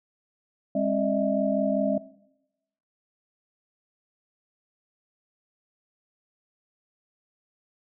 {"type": "tone cluster", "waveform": "sine", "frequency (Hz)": [203, 268.8, 603, 648], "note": ["G#3", "C4", "D5", "E5"], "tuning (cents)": [-39, 47, 46, -30], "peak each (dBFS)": -28, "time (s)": [0.75, 1.98], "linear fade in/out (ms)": 5, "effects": ["noise-tail reverb RT60 0.9 s tail -19 dB re dry"]}